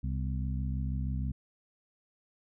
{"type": "harmonic tone with a mistuned harmonic", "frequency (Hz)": 66.3, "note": "C2", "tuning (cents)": 23, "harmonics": [1, 2, 3, 4], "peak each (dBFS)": [-32, -35, -40, -44], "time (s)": [0.03, 1.32], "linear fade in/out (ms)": 10, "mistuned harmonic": 4, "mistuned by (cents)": -76, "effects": []}